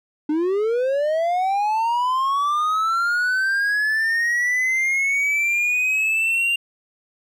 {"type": "linear sweep", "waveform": "triangle", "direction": "up", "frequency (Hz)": [293.7, 2794], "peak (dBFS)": -16, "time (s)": [0.29, 6.56], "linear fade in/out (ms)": 5, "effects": []}